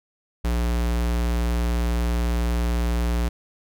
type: tone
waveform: square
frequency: 59 Hz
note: A#1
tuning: 22 cents sharp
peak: -21 dBFS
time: 0.44-3.29 s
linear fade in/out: 10 ms
effects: none